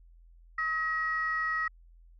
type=tone pair together; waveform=sine; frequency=1276.3 / 1904 Hz; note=D#6 / A#6; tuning=+44 / +36 cents; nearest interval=perfect fifth; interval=692 cents; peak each=-31 / -29 dBFS; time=0.58-1.68 s; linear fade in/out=5 ms; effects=tanh soft clip ceiling -21 dBFS + added 42 Hz sine -53 dBFS peak until 2.19 s